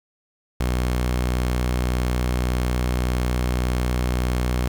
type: tone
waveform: sawtooth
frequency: 61.74 Hz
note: B1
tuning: in tune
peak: -16 dBFS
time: 0.6-4.68 s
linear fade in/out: 5 ms
effects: 7-bit